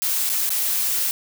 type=noise with dropouts; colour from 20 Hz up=blue; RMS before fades=-22 dBFS; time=0.02-1.11 s; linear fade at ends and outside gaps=0 ms; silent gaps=0.292-0.299 / 0.492-0.504 s; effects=none